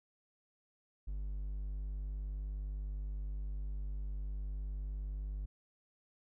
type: tone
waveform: triangle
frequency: 49.82 Hz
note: G1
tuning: 29 cents sharp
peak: -35 dBFS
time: 1.07-5.46 s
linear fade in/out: 10 ms
effects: none